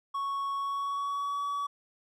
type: tone with pitch glide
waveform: triangle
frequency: 1108.7 to 1137.9 Hz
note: C#6 to C#6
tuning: 0 to +45 cents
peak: -28 dBFS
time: 0.14-1.67 s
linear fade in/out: 10 ms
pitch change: +45 cents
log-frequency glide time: 0.55-1.43 s
effects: none